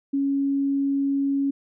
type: tone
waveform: sine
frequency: 277.2 Hz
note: C#4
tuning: in tune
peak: -20 dBFS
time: 0.13-1.51 s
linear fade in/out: 10 ms
effects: none